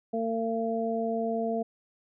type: harmonic tone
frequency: 226.9 Hz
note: A#3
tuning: 47 cents flat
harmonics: 1 / 2 / 3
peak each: -31 / -31 / -31 dBFS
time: 0.13-1.63 s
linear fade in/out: 10 ms
effects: none